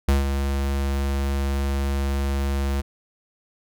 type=tone with ADSR envelope; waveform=square; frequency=69.1 Hz; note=C#2; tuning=5 cents flat; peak=-15 dBFS; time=0.08-2.82 s; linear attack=6 ms; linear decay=150 ms; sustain=-7 dB; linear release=19 ms; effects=none